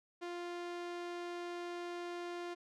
sawtooth tone with low-pass filter, 349.2 Hz, F4, in tune, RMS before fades -43 dBFS, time 0.21-2.55 s, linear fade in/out 20 ms, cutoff 5600 Hz, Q 0.55, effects none

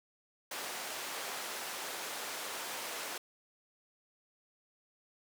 pink band-pass noise, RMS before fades -41 dBFS, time 0.51-3.18 s, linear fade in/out 5 ms, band 530 to 15000 Hz, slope 12 dB/octave, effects none

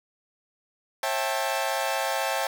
sawtooth chord, A dominant seventh, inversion first, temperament equal with one note detuned, 540.8 / 659.3 / 784 / 880 Hz, C#5 / E5 / G5 / A5, -43 / 0 / 0 / 0 cents, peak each -27 dBFS, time 1.03-2.47 s, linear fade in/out 2 ms, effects none

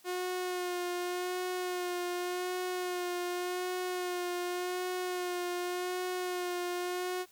sawtooth tone with vibrato, 359.7 Hz, F#4, 49 cents flat, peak -29 dBFS, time 0.04-7.26 s, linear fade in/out 50 ms, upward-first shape sine, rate 0.87 Hz, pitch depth 24 cents each way, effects white hiss -62 dBFS RMS until 7.31 s

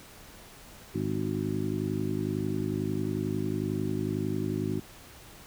harmonic tone with a mistuned harmonic, 51.1 Hz, G#1, 27 cents flat, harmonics 2 / 3 / 4 / 5 / 6 / 7, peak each -35 / -35 / -35 / -35 / -35 / -35 dBFS, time 0.94-4.8 s, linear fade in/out 10 ms, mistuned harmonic 7, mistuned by +50 cents, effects pink hiss -50 dBFS RMS until 5.46 s

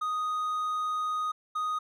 triangle tone pair in turn, 1244.5 / 1244.5 Hz, D#6 / D#6, 0 / 0 cents, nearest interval unison, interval 0 cents, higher neither, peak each -26 dBFS, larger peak neither, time 0.01-1.32 / 1.55-1.79 s, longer first, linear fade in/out 10 ms, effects none

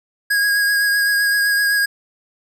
square tone with vibrato, 1644 Hz, G#6, 18 cents flat, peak -15 dBFS, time 0.3-1.86 s, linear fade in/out 10 ms, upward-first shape triangle, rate 7.8 Hz, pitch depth 24 cents each way, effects none

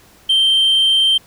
sine tone, 3136 Hz, G7, in tune, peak -8 dBFS, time 0.29-1.18 s, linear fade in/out 10 ms, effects tanh soft clip ceiling -9 dBFS + pink hiss -48 dBFS RMS until 1.26 s

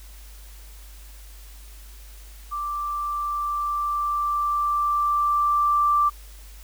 sine tone with level ramp, 1174.7 Hz, D6, in tune, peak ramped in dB -26 to -16 dBFS, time 2.51-6.1 s, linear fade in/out 20 ms, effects added 50 Hz sine -41 dBFS peak until 6.63 s + white hiss -50 dBFS RMS until 6.63 s

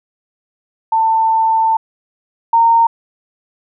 sine tone pair in turn, 893 / 920.2 Hz, A5 / A#5, +25 / -23 cents, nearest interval minor second, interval 52 cents, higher second, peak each -10 / -7 dBFS, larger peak second, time 0.92-1.77 / 2.53-2.87 s, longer first, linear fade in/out 5 ms, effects none

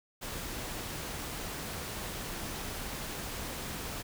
pink noise, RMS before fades -39 dBFS, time 0.21-4.03 s, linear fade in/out 20 ms, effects none

